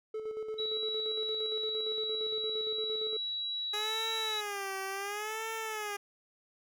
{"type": "tone with tremolo", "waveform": "triangle", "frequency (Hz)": 435.2, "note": "A4", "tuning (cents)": -19, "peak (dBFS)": -32, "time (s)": [0.14, 3.17], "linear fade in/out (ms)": 5, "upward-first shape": "square", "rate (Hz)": 8.7, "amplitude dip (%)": 45}
{"type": "tone", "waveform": "sine", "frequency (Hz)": 3901, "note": "B7", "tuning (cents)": -22, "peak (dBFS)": -33, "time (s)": [0.58, 4.41], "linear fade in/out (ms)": 10}
{"type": "tone with vibrato", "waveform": "10% pulse", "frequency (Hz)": 415.3, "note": "G#4", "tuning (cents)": 0, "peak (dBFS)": -27, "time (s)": [3.73, 5.97], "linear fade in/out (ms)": 10, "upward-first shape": "sine", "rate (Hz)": 0.7, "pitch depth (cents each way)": 130}
{"effects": []}